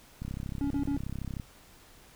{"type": "click train", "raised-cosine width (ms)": 5, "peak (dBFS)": -24, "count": 40, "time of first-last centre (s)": [0.22, 1.398], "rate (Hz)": 33.1}
{"type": "tone bursts", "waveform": "triangle", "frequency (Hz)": 282.1, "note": "C#4", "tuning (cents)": 30, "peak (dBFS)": -26, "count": 3, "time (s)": [0.61, 0.966], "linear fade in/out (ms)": 0, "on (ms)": 92, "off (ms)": 40}
{"effects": ["pink hiss -56 dBFS RMS until 2.15 s"]}